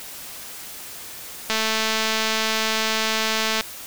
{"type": "click train", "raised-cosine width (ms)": 0.2, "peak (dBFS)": -5, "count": 465, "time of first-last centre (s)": [1.5, 3.609], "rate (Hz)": 220, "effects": ["white hiss -37 dBFS RMS until 3.86 s"]}